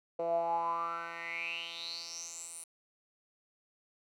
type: tone with band-pass filter sweep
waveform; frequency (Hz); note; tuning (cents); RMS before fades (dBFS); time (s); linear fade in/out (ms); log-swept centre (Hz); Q
10% pulse; 168; E3; +33; -37; 0.19-2.64; 5; 560 to 9900; 8.9
effects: none